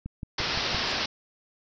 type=click train; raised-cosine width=5 ms; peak=-22 dBFS; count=5; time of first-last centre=0.06-0.746 s; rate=5.83 Hz
type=low-pass noise; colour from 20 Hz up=white; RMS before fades=-29 dBFS; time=0.38-1.06 s; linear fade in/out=5 ms; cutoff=5500 Hz; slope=96 dB/octave
type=noise with exponential growth; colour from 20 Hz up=blue; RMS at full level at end=-37 dBFS; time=0.73-0.92 s; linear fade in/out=0 ms; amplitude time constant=40 ms
effects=resampled to 16000 Hz